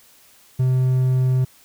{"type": "tone", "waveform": "triangle", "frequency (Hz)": 128.6, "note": "C3", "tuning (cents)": -30, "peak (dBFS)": -13, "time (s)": [0.59, 1.45], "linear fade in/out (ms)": 10, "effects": ["white hiss -52 dBFS RMS until 1.64 s"]}